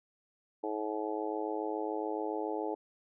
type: harmonic tone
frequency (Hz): 107.1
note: A2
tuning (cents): -46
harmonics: 3 / 4 / 5 / 6 / 7 / 8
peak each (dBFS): -38 / -37 / -41 / -44 / -43 / -40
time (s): 0.63-2.75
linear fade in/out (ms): 10
effects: none